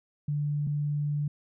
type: tone pair in turn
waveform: sine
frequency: 146.83 / 146.83 Hz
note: D3 / D3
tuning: 0 / 0 cents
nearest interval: unison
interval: 0 cents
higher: neither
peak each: -26 dBFS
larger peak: neither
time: 0.28-0.67 / 0.67-1.28 s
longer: second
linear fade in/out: 5 ms
effects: none